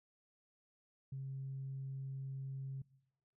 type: tone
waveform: sine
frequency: 134.8 Hz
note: C#3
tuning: 48 cents flat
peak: -40 dBFS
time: 1.12-2.82 s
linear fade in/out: 5 ms
effects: noise-tail reverb RT60 0.9 s tail -22 dB re dry + tanh soft clip ceiling -36 dBFS